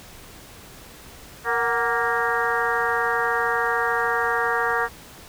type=harmonic tone with a mistuned harmonic; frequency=233.1 Hz; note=A#3; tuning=in tune; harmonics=2 / 3 / 4 / 5 / 6 / 7 / 8; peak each=-27 / -29 / -28 / -27 / -28 / -27 / -28 dBFS; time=1.44-4.89 s; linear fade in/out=50 ms; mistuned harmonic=3; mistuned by=+100 cents; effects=pink hiss -44 dBFS RMS until 5.28 s